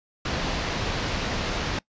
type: low-pass noise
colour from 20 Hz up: pink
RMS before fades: -28 dBFS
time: 0.25-1.79 s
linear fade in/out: 5 ms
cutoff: 5500 Hz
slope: 24 dB/octave
effects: noise-tail reverb RT60 0.1 s tail -22 dB re dry + resampled to 16000 Hz